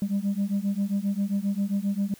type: beating tone pair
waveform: sine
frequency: 196 / 203.5 Hz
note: G3 / G#3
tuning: 0 / -35 cents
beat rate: 7.5 Hz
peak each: -25 dBFS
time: 0.02-2.14 s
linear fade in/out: 2 ms
effects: tanh soft clip ceiling -20 dBFS + white hiss -53 dBFS RMS until 2.19 s